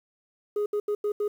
sine tone bursts at uneven times, 415.3 Hz, G#4, in tune, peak -21 dBFS, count 5, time 0.56-0.66 / 0.73-0.8 / 0.88-0.95 / 1.04-1.12 / 1.2-1.28 s, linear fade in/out 5 ms, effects tanh soft clip ceiling -23 dBFS + 9-bit

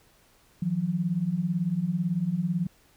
sine beating tone pair, 161.4 / 179.4 Hz, E3 / F3, -36 / +47 cents, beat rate 18 Hz, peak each -29 / -26 dBFS, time 0.62-2.67 s, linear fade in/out 5 ms, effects pink hiss -61 dBFS RMS until 2.96 s

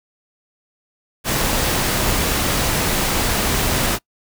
pink noise, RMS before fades -19 dBFS, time 1.24-3.99 s, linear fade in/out 50 ms, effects noise-tail reverb RT60 0.1 s tail -23 dB re dry

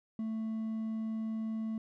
triangle tone with hard clipping, 221.3 Hz, A3, 10 cents sharp, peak -34 dBFS, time 0.19-1.78 s, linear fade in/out 2 ms, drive 5 dB, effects none

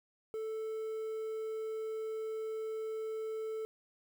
triangle tone with quantisation, 440 Hz, A4, in tune, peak -34 dBFS, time 0.34-3.65 s, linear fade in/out 0 ms, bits 10, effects none

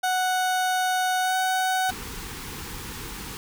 30% pulse tone with pitch glide, 740 to 749 Hz, F#5 to F#5, 0 to +21 cents, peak -19 dBFS, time 0.03-1.91 s, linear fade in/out 10 ms, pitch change +21 cents, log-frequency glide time 1.21-1.35 s
pink band-stop noise, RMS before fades -36 dBFS, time 1.89-3.37 s, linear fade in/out 0 ms, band 500 to 780 Hz, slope 96 dB/octave
effects none

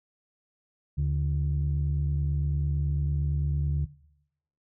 sine tone pair together, 75.13 / 144.1 Hz, D2 / D3, +40 / -33 cents, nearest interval major seventh, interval 1127 cents, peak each -25 dBFS, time 0.97-3.86 s, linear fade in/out 20 ms, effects noise-tail reverb RT60 0.8 s tail -20 dB re dry + tanh soft clip ceiling -19 dBFS

